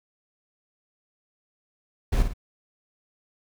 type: noise with echo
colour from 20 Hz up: brown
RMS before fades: -21 dBFS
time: 2.12-2.23 s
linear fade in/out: 10 ms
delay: 53 ms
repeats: 2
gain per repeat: -7 dB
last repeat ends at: 2.336 s
effects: none